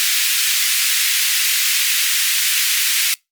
pink high-pass noise, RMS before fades -17 dBFS, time 0-3.14 s, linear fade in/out 0 ms, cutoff 2000 Hz, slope 24 dB/octave, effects noise-tail reverb RT60 0.2 s tail -26 dB re dry + Opus 48 kbps

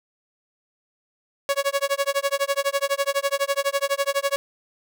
sawtooth tone with tremolo, 558 Hz, C#5, 11 cents sharp, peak -14 dBFS, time 1.49-4.36 s, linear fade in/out 0 ms, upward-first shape sine, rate 12 Hz, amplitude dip 100%, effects none

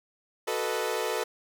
sawtooth chord, B dominant seventh, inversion second, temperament equal, 370 / 440 / 493.9 / 622.3 Hz, F#4 / A4 / B4 / D#5, 0 / 0 / 0 / 0 cents, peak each -32 / -27 / -29 / -32 dBFS, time 0.47-1.24 s, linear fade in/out 10 ms, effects none

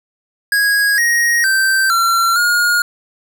square tone with pitch steps, 1651 / 1878 / 1558 / 1363 / 1430 Hz, G#6 / A#6 / G6 / F6 / F6, -11 / +12 / -11 / -43 / +41 cents, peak -12 dBFS, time 0.52-2.82 s, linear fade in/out 2 ms, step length 460 ms, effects none

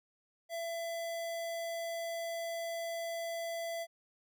square tone, 670 Hz, E5, 28 cents sharp, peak -37 dBFS, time 0.49-3.87 s, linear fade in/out 50 ms, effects none

